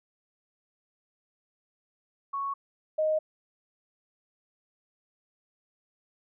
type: tone pair in turn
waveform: sine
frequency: 1108.7 / 622.2 Hz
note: C#6 / D#5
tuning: 0 / 0 cents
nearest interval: minor seventh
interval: 1000 cents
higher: first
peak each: -29 / -23 dBFS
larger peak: second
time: 2.33-2.54 / 2.98-3.19 s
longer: neither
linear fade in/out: 10 ms
effects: none